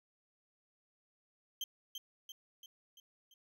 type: tone with echo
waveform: 35% pulse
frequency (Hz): 3136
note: G7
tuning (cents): 0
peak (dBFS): -35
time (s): 1.61-1.64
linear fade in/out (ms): 2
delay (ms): 340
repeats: 5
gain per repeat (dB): -5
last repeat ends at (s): 3.34
effects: none